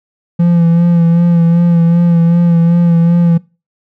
triangle tone with vibrato, 170 Hz, F3, 46 cents flat, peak -4 dBFS, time 0.39-3.38 s, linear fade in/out 10 ms, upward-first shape sine, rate 2.6 Hz, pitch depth 30 cents each way, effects noise-tail reverb RT60 0.3 s tail -22 dB re dry

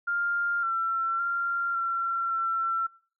sine tone with pitch steps, 1400 / 1349 / 1385 / 1361 / 1348 Hz, F6 / E6 / F6 / F6 / E6, +4 / +40 / -15 / -45 / +38 cents, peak -25 dBFS, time 0.07-2.87 s, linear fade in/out 10 ms, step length 560 ms, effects noise-tail reverb RT60 0.5 s tail -24 dB re dry

